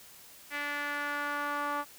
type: tone with band-pass filter sweep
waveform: sawtooth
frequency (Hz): 290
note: D4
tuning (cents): -22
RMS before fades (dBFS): -34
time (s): 0.5-1.85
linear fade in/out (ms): 50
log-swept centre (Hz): 2000 to 1100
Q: 2.7
effects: white hiss -53 dBFS RMS until 1.98 s